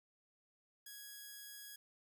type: tone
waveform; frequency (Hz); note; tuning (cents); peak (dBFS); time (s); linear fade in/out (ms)
5% pulse; 1661.2; G#6; 0; -39; 0.86-1.76; 5
effects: none